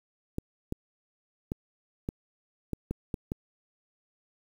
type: clicks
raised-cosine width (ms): 3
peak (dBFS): -18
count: 8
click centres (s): 0.384 / 0.724 / 1.519 / 2.089 / 2.733 / 2.91 / 3.142 / 3.319
effects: 8-bit